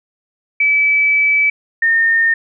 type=tone pair in turn; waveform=sine; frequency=2300 / 1825.5 Hz; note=D7 / A#6; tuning=-37 / -37 cents; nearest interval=major third; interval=400 cents; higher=first; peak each=-10 dBFS; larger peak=neither; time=0.6-1.5 / 1.82-2.34 s; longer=first; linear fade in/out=5 ms; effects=none